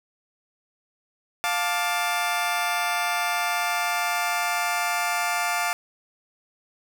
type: chord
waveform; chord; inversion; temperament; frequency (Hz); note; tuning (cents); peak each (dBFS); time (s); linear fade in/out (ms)
20% pulse; D minor; first; just; 704.8 / 881 / 1174.7; F5 / A5 / D6; +16 / +2 / 0; -21 / -24 / -24; 1.44-5.73; 0
effects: none